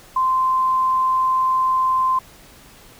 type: tone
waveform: sine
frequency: 1039 Hz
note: C6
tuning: 12 cents flat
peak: -15 dBFS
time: 0.16-2.19 s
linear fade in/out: 5 ms
effects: pink hiss -46 dBFS RMS until 2.99 s